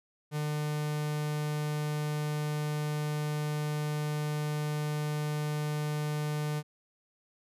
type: tone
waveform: 45% pulse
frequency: 150 Hz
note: D3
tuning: 37 cents sharp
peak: -30 dBFS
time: 0.31-6.63 s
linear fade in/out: 50 ms
effects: resampled to 32000 Hz